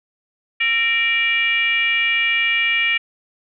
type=tone with frequency modulation; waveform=sine; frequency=2349 Hz; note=D7; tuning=in tune; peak=-15 dBFS; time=0.6-2.98 s; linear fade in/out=10 ms; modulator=503 Hz; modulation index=1; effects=none